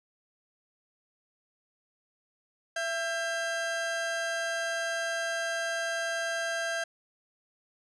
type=tone pair together; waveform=40% pulse; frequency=669.8 / 1600 Hz; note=E5 / G6; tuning=+27 / +35 cents; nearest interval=octave + minor third; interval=1508 cents; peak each=-32 / -31 dBFS; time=2.76-6.84 s; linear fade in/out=5 ms; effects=resampled to 22050 Hz + 10-bit